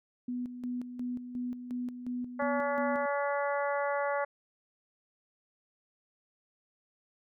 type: tone with tremolo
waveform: sine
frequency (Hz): 246.9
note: B3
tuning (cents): 0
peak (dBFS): -32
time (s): 0.28-3.06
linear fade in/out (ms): 5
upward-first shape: square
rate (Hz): 2.8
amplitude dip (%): 60
type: harmonic tone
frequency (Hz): 284.4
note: C#4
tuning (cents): +45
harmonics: 2 / 3 / 4 / 5 / 6 / 7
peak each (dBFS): -31 / -35 / -37 / -39 / -41 / -42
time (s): 2.39-4.25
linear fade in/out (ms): 10
effects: none